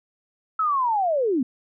sine linear sweep, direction down, 1318.5 to 233.1 Hz, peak -19 dBFS, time 0.59-1.43 s, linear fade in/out 5 ms, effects none

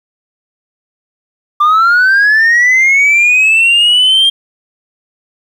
sine linear sweep, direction up, 1174.7 to 3214 Hz, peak -3 dBFS, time 1.6-4.3 s, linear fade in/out 10 ms, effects tanh soft clip ceiling -4 dBFS + 7-bit

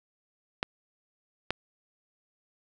clicks, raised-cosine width 0.3 ms, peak -11 dBFS, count 2, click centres 0.629 / 1.506 s, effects none

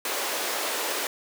pink high-pass noise, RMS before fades -29 dBFS, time 0.05-1.07 s, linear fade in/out 2 ms, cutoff 380 Hz, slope 24 dB/octave, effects none

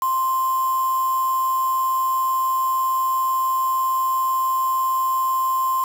sine tone with quantisation, 1047 Hz, C6, 1 cent sharp, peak -18 dBFS, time 0.02-5.84 s, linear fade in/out 2 ms, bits 5, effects none

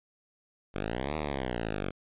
5% pulse exponential two-way sweep, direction up then down, 46.05 to 78.5 to 46.05 Hz, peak -20 dBFS, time 0.74-1.91 s, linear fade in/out 10 ms, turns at 1.16 s, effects resampled to 8000 Hz

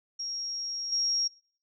sine tone with level steps, 5590 Hz, F8, 1 cent sharp, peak -32 / -25 dBFS, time 0.19-1.28 s, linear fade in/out 10 ms, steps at 0.92 s, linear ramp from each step 5 ms, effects noise-tail reverb RT60 0.5 s tail -23 dB re dry

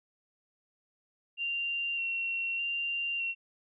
sine tone with vibrato, 2755 Hz, F7, 24 cents flat, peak -30 dBFS, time 1.37-3.35 s, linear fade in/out 50 ms, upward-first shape square, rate 0.82 Hz, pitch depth 15 cents each way, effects none

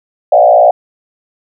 sine tone with frequency modulation, 658 Hz, E5, 3 cents flat, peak -3 dBFS, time 0.32-0.71 s, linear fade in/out 5 ms, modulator 57.4 Hz, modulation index 1.7, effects none

